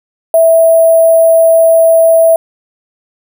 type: tone with sample-and-hold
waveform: sine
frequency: 656 Hz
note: E5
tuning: 9 cents flat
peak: -3 dBFS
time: 0.34-2.36 s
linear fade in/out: 2 ms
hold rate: 11025 Hz
effects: none